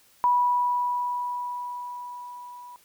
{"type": "tone with level ramp", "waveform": "sine", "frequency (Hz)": 979, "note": "B5", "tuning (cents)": -15, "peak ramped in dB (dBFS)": [-17, -41], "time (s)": [0.24, 2.76], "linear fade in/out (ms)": 0, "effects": ["white hiss -59 dBFS RMS until 2.84 s"]}